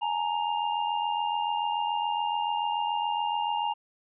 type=tone cluster; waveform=sine; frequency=840 / 927 / 2809 Hz; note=G#5 / A#5 / F7; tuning=+19 / -10 / +9 cents; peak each=-29 / -29 / -37 dBFS; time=0.01-3.74 s; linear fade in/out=20 ms; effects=none